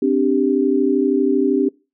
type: chord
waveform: sine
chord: C suspended second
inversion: none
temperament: just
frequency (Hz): 261.6 / 294.3 / 392.4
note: C4 / D4 / G4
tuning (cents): 0 / +4 / +2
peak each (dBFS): -18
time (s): 0.02-1.69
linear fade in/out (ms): 5
effects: noise-tail reverb RT60 0.3 s tail -24 dB re dry